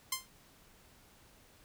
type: tone with exponential decay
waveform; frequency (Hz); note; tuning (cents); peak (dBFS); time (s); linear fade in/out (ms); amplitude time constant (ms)
5% pulse; 1046.5; C6; 0; -17; 0.12-0.28; 5; 33
effects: pink hiss -62 dBFS RMS until 1.64 s